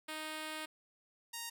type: tone pair in turn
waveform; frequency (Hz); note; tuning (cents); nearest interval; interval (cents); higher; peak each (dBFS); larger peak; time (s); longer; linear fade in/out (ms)
5% pulse; 311.1 / 932.2; D#4 / A#5; 0 / 0; octave + perfect fifth; 1900; second; -29 / -29; neither; 0.08-0.66 / 1.33-1.5; first; 10
effects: none